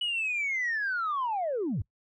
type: linear sweep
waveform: sine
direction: down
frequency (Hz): 2960 to 72.3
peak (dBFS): -26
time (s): 0.01-1.82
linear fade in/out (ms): 5
effects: noise-tail reverb RT60 0.1 s tail -22 dB re dry + tanh soft clip ceiling -24 dBFS